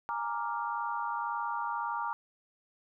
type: chord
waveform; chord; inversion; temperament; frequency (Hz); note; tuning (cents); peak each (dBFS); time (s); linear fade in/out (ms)
sine; Bb dominant seventh; third; equal; 830.6 / 932.3 / 1174.7 / 1396.9; Ab5 / Bb5 / D6 / F6; 0 / 0 / 0 / 0; -40 / -34 / -37 / -40; 0.09-2.13; 0
effects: none